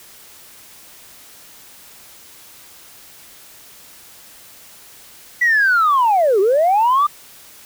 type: linear two-way sweep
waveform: sine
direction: down then up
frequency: 1976 to 370 to 1211 Hz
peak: -10 dBFS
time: 5.41-7.07 s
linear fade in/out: 10 ms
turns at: 6.4 s
effects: tanh soft clip ceiling -8 dBFS + white hiss -43 dBFS RMS until 7.65 s